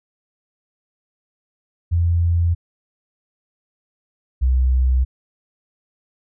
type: tone pair in turn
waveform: sine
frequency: 85.3 / 63.9 Hz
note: F2 / C2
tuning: -40 / -40 cents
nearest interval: perfect fourth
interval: 500 cents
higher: first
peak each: -14 / -13 dBFS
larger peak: second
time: 1.91-2.55 / 4.41-5.05 s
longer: neither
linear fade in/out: 20 ms
effects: none